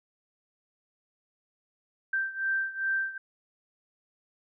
sine beating tone pair, 1566 / 1568.5 Hz, G6 / G6, -2 / +1 cents, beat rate 2.5 Hz, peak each -29 / -32 dBFS, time 2.13-3.18 s, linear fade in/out 5 ms, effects none

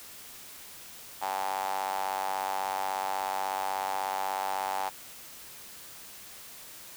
sawtooth tone with high-pass filter, 96.4 Hz, G2, 28 cents flat, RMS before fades -32 dBFS, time 1.21-4.9 s, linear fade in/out 20 ms, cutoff 820 Hz, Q 6.8, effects white hiss -47 dBFS RMS until 6.96 s

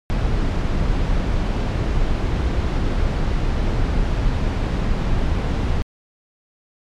brown noise, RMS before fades -19 dBFS, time 0.1-5.82 s, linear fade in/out 0 ms, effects low-pass 5000 Hz 12 dB/octave + MP3 96 kbps

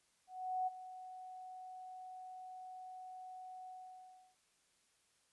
sine tone with ADSR envelope, 742 Hz, F#5, 5 cents sharp, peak -33 dBFS, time 0.27-4.36 s, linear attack 400 ms, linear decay 22 ms, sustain -15 dB, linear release 680 ms, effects white hiss -75 dBFS RMS until 5.32 s + resampled to 24000 Hz

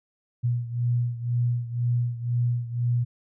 sine beating tone pair, 120 / 122 Hz, B2 / B2, -49 / -21 cents, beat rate 2 Hz, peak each -24 / -28 dBFS, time 0.43-3.05 s, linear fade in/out 20 ms, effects none

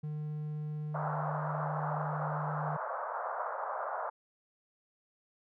triangle tone, 151.3 Hz, D#3, 48 cents flat, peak -33 dBFS, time 0.03-2.77 s, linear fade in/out 10 ms
pink band-pass noise, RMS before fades -37 dBFS, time 0.94-4.1 s, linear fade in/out 10 ms, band 560 to 1400 Hz, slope 48 dB/octave
effects none

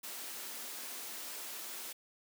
white high-pass noise, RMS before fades -44 dBFS, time 0.03-1.93 s, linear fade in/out 10 ms, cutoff 210 Hz, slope 48 dB/octave, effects none

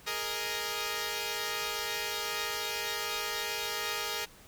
5% pulse chord, Ab suspended second, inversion none, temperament equal, 415.3 / 466.2 / 622.3 Hz, Ab4 / Bb4 / Eb5, 0 / 0 / 0 cents, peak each -25 / -24 / -29 dBFS, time 0.06-4.26 s, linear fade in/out 20 ms, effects pink hiss -55 dBFS RMS until 4.47 s

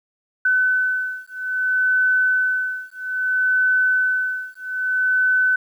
sine beating tone pair, 1510 / 1510.61 Hz, F#6 / F#6, +35 / +35 cents, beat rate 0.61 Hz, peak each -20 dBFS, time 0.45-5.56 s, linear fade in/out 5 ms, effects 9-bit

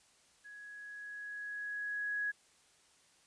sine tone with level ramp, 1670 Hz, G#6, 9 cents sharp, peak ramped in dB -49 to -32 dBFS, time 0.44-2.32 s, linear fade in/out 20 ms, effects white hiss -67 dBFS RMS until 3.26 s + resampled to 22050 Hz

